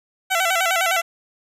15% pulse tone with vibrato, 715 Hz, F5, 41 cents sharp, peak -11 dBFS, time 0.3-1.02 s, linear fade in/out 20 ms, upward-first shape square, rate 9.8 Hz, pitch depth 100 cents each way, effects resampled to 32000 Hz

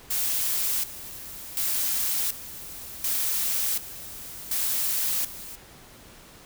blue noise with tremolo, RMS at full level -26 dBFS, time 0.1-5.56 s, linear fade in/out 10 ms, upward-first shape square, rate 0.68 Hz, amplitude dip 80%, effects pink hiss -49 dBFS RMS until 6.45 s

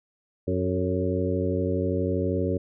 harmonic tone with a mistuned harmonic, 92.5 Hz, F#2, in tune, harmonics 1 / 2 / 3 / 4 / 5 / 6, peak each -28 / -31 / -30 / -30 / -30 / -32 dBFS, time 0.47-2.58 s, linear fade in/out 10 ms, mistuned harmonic 5, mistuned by -45 cents, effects none

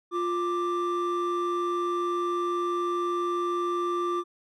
triangle tone pair together, 350.6 / 1178 Hz, F4 / D6, +7 / +5 cents, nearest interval octave + major sixth, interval 2098 cents, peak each -25 / -26 dBFS, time 0.11-4.24 s, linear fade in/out 50 ms, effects tanh soft clip ceiling -18 dBFS

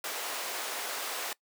pink high-pass noise, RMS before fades -36 dBFS, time 0.04-1.33 s, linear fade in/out 2 ms, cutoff 530 Hz, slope 12 dB/octave, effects noise-tail reverb RT60 0.1 s tail -22 dB re dry + high-pass 300 Hz 12 dB/octave

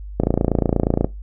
click train, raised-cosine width 2 ms, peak -3 dBFS, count 25, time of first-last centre 0.2-1.045 s, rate 28.4 Hz, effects noise-tail reverb RT60 0.2 s tail -19 dB re dry + added 50 Hz sine -30 dBFS peak until 1.22 s

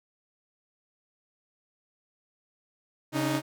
sawtooth tone cluster, 136.8 / 284.4 / 310.5 Hz, C#3 / C#4 / D#4, -23 / +45 / -3 cents, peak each -27 / -30 / -24 dBFS, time 3.12-3.42 s, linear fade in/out 50 ms, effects none

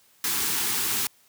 white band-stop noise, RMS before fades -26 dBFS, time 0.24-1.07 s, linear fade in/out 2 ms, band 480 to 760 Hz, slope 96 dB/octave, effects white hiss -60 dBFS RMS until 1.28 s + high-pass 80 Hz 12 dB/octave

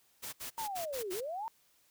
white noise bursts, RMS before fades -42 dBFS, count 6, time 0.22-1.21 s, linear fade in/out 20 ms, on 110 ms, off 66 ms
sine linear two-way sweep, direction down then up, 932.3 to 349.2 to 932.3 Hz, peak -36 dBFS, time 0.58-1.48 s, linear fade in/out 0 ms, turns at 1.12 s
effects white hiss -69 dBFS RMS until 1.9 s

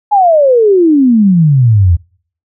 sine exponential sweep, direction down, 851 to 80.9 Hz, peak -4 dBFS, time 0.11-1.97 s, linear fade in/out 20 ms, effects noise-tail reverb RT60 0.5 s tail -25 dB re dry

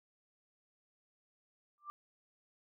sine tone with exponential growth, 1182 Hz, D6, 11 cents sharp, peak -38 dBFS, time 1.78-1.9 s, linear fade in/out 0 ms, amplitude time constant 24 ms, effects none

